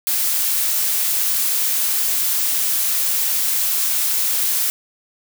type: noise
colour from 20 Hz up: blue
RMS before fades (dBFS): -19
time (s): 0.07-4.7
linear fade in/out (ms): 0
effects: none